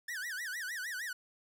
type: tone with vibrato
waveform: 45% pulse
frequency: 1697 Hz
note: G#6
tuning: 37 cents sharp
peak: -37 dBFS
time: 0.08-1.13 s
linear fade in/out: 5 ms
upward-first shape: sine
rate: 6.5 Hz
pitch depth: 250 cents each way
effects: none